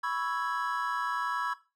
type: chord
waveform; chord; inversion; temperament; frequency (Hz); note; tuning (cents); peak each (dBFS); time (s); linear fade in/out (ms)
triangle; C# minor seventh; third; equal; 987.8 / 1108.7 / 1318.5 / 1661.2; B5 / C#6 / E6 / G#6; 0 / 0 / 0 / 0; -33; 0.03-1.54; 10
effects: noise-tail reverb RT60 0.3 s tail -17 dB re dry